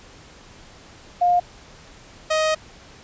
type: tone pair in turn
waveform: sine / sawtooth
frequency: 709 / 626.4 Hz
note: F5 / D#5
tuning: +26 / +11 cents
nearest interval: major second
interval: 215 cents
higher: first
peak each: -14 dBFS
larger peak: neither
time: 1.21-1.4 / 2.3-2.55 s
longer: second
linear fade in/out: 10 ms
effects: pink hiss -46 dBFS RMS until 3.03 s + resampled to 16000 Hz